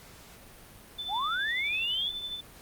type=tone with tremolo; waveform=sine; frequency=3520 Hz; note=A7; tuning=in tune; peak=-32 dBFS; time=0.98-2.41 s; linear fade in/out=10 ms; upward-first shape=sine; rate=12 Hz; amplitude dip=50%
type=linear sweep; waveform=sine; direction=up; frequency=710 to 3520 Hz; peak=-28 dBFS; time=1.08-2.12 s; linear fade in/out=50 ms
effects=pink hiss -51 dBFS RMS until 2.61 s + Opus 48 kbps